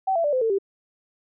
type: tone with pitch steps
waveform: sine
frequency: 765 / 669.8 / 586.5 / 513.5 / 449.6 / 393.7 Hz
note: G5 / E5 / D5 / C5 / A4 / G4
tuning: -42 / +27 / -2 / -33 / +37 / +8 cents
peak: -19 dBFS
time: 0.07-0.586 s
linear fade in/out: 10 ms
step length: 86 ms
effects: none